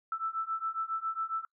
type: beating tone pair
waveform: sine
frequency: 1318.5 / 1325.8 Hz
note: E6 / E6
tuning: 0 / +10 cents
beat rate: 7.3 Hz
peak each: -35 / -34 dBFS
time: 0.12-1.45 s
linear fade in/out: 2 ms
effects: noise-tail reverb RT60 0.1 s tail -25 dB re dry